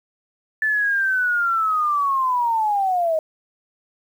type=linear sweep; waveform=sine; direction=down; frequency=1756 to 620 Hz; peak=-17 dBFS; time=0.62-3.19 s; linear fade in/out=2 ms; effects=8-bit